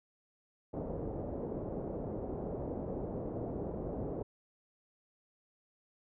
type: low-pass noise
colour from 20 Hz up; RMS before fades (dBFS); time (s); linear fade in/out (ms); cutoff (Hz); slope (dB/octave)
white; -39; 0.73-4.23; 10; 570; 24
effects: none